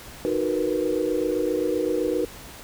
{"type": "chord", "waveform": "sine", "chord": "B major seventh", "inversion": "first", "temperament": "equal", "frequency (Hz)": [311.1, 370, 466.2, 493.9], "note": ["D#4", "F#4", "A#4", "B4"], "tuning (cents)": [0, 0, 0, 0], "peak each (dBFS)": -27, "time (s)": [0.25, 2.25], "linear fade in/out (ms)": 0, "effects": ["pink hiss -42 dBFS RMS until 2.63 s"]}